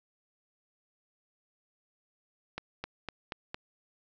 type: accelerating click train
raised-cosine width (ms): 0.3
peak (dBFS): -20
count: 5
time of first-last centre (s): 2.58-3.545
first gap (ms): 260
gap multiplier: 0.95
effects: resampled to 16000 Hz + 10-bit